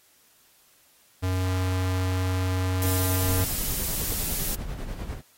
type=tone; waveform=square; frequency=92.5 Hz; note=F#2; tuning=in tune; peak=-24 dBFS; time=1.22-3.45 s; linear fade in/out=20 ms
type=noise; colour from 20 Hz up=blue; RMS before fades=-29 dBFS; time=2.82-4.55 s; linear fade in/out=2 ms
type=noise with tremolo; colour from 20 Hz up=brown; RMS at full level=-30 dBFS; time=3.19-5.22 s; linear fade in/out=50 ms; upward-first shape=sine; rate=10 Hz; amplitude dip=55%
effects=white hiss -60 dBFS RMS until 5.37 s + AAC 48 kbps